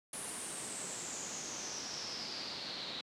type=noise with low-pass filter sweep; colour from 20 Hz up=pink; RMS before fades=-42 dBFS; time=0.13-3.01 s; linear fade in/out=2 ms; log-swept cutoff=10000 to 3900 Hz; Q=7.5; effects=high-pass 200 Hz 12 dB/octave